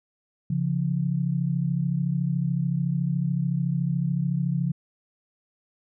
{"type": "tone pair together", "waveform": "sine", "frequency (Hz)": [138.59, 172.36], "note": ["C#3", "F3"], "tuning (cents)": [0, -22], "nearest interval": "major third", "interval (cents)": 378, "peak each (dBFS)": -25, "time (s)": [0.5, 4.72], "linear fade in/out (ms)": 5, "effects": []}